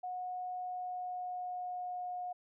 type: tone with pitch glide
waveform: sine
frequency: 729 to 721 Hz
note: F#5 to F#5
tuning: -26 to -45 cents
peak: -37 dBFS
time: 0.03-2.33 s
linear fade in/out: 10 ms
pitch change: -19 cents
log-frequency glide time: 0.54-2.22 s
effects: none